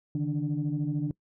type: tone cluster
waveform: sine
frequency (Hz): 143.5 / 156.9 / 293.7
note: D3 / D#3 / D4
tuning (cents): -40 / +15 / 0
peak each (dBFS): -30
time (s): 0.15-1.11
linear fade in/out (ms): 2
effects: noise-tail reverb RT60 0.1 s tail -23 dB re dry + tanh soft clip ceiling -20 dBFS